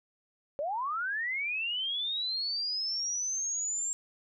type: linear sweep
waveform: sine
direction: up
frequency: 544 to 7459 Hz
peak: -30 dBFS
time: 0.59-3.93 s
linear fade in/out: 0 ms
effects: none